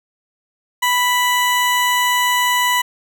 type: tone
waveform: 20% pulse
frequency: 987.8 Hz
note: B5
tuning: in tune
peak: -9 dBFS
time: 0.82-2.82 s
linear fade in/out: 10 ms
effects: none